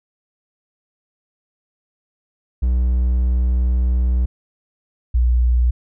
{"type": "tone pair in turn", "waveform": ["triangle", "sine"], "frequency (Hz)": [61.74, 60.54], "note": ["B1", "B1"], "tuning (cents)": [0, -34], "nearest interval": "unison", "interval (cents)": 34, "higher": "first", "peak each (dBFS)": -12, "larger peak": "neither", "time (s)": [[2.62, 4.26], [5.14, 5.71]], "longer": "first", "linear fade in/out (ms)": 10, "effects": []}